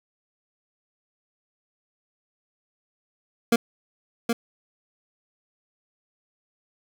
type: tone with echo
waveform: 25% pulse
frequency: 233.1 Hz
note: A#3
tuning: in tune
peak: -12 dBFS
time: 3.52-3.56 s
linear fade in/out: 5 ms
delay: 770 ms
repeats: 1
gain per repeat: -5 dB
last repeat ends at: 4.33 s
effects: none